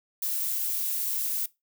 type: noise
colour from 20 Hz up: violet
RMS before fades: -29 dBFS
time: 0.22-1.46 s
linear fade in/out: 5 ms
effects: noise-tail reverb RT60 0.2 s tail -20 dB re dry